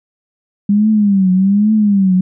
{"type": "tone with vibrato", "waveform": "sine", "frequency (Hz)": 200, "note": "G3", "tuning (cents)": 35, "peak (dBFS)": -8, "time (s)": [0.69, 2.21], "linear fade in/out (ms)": 5, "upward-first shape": "triangle", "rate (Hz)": 1.2, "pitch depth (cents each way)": 160, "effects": []}